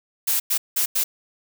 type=noise bursts at uneven times; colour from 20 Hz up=blue; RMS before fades=-21 dBFS; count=4; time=0.27-0.4 / 0.5-0.58 / 0.76-0.86 / 0.95-1.04 s; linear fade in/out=10 ms; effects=none